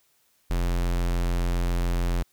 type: tone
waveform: square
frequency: 43.56 Hz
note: F1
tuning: 4 cents flat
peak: -23 dBFS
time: 0.5-2.23 s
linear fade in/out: 10 ms
effects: white hiss -66 dBFS RMS until 2.32 s